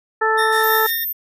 harmonic tone, 440 Hz, A4, in tune, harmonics 1 / 2 / 3 / 4, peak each -20 / -20 / -20 / -20 dBFS, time 0.21-0.87 s, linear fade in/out 10 ms
25% pulse tone with tremolo, 1824 Hz, A#6, 38 cents flat, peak -17 dBFS, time 0.37-1.05 s, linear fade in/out 20 ms, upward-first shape sine, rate 6 Hz, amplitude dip 50%
blue noise, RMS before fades -32 dBFS, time 0.52-0.91 s, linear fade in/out 5 ms
sine tone, 13330 Hz, G#9, 5 cents sharp, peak -20 dBFS, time 0.63-1.13 s, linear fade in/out 10 ms
effects resampled to 32000 Hz

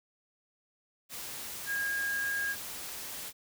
sine tone in noise, 1629 Hz, G#6, 34 cents flat, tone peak -30 dBFS, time 1.66-2.56 s, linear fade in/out 50 ms, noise white, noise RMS -41 dBFS, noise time 1.09-3.33 s, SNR +8 dB, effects none

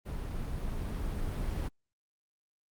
brown noise with level ramp, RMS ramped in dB -37 to -32 dBFS, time 0.05-1.69 s, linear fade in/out 20 ms, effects Opus 32 kbps

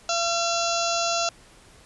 harmonic tone, 680 Hz, F5, 46 cents flat, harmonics 1 / 2 / 4 / 5 / 6 / 7 / 8 / 9 / 10, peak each -26 / -29 / -32 / -35 / -32 / -34 / -35 / -33 / -33 dBFS, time 0.09-1.29 s, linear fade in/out 2 ms, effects pink hiss -52 dBFS RMS until 1.85 s + resampled to 24000 Hz

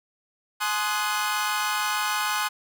sawtooth chord, Ab dominant seventh, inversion none, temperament equal with one note detuned, 845.1 / 1046.5 / 1244.5 / 1480 Hz, Ab5 / C6 / Eb6 / Gb6, +30 / 0 / 0 / 0 cents, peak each -26 dBFS, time 0.6-2.49 s, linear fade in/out 20 ms, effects none

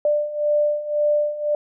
sine beating tone pair, 592 / 593.9 Hz, D5 / D5, +14 / +19 cents, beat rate 1.9 Hz, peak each -23 / -19 dBFS, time 0.05-1.55 s, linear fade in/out 2 ms, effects none

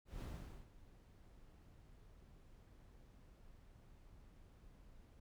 brown noise with ADSR envelope, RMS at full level -45 dBFS, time 0.05-5.2 s, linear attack 160 ms, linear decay 450 ms, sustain -17 dB, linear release 7 ms, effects none

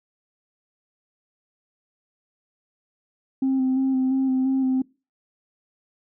sine tone with vibrato, 262.9 Hz, C4, 8 cents sharp, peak -17 dBFS, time 3.42-4.82 s, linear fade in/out 5 ms, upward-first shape square, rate 2.9 Hz, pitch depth 19 cents each way, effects noise-tail reverb RT60 0.3 s tail -24 dB re dry + tanh soft clip ceiling -16 dBFS

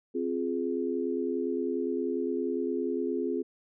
sine chord, F minor, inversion second, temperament just, 261.9 / 349.2 / 419.1 Hz, C4 / F4 / Ab4, +2 / 0 / +16 cents, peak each -32 dBFS, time 0.14-3.43 s, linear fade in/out 20 ms, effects none

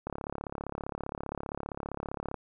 click train, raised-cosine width 1 ms, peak -21 dBFS, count 81, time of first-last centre 0.07-2.343 s, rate 35.2 Hz, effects none

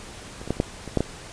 clicks, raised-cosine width 2 ms, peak -23 / -21 / -9 / -26 / -6 / -21 / -6 / -8 dBFS, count 8, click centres 0.415 / 0.476 / 0.506 / 0.569 / 0.601 / 0.877 / 0.973 / 1.006 s, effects pink hiss -41 dBFS RMS until 1.32 s + resampled to 22050 Hz

